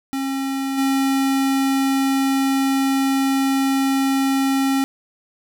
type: tone with level steps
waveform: square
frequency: 270 Hz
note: C#4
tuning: 45 cents flat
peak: -22 / -17 dBFS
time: 0.13-4.84 s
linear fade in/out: 0 ms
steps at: 0.77 s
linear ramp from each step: 20 ms
effects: none